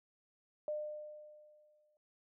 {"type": "tone with exponential decay", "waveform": "sine", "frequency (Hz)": 603, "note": "D5", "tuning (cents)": 46, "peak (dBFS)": -34, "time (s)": [0.68, 1.97], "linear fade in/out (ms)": 1, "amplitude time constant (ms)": 280, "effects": []}